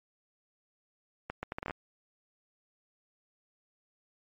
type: accelerating click train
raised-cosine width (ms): 0.5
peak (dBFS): -20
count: 9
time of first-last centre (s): 1.3-1.708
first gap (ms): 130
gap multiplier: 0.7
effects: MP3 48 kbps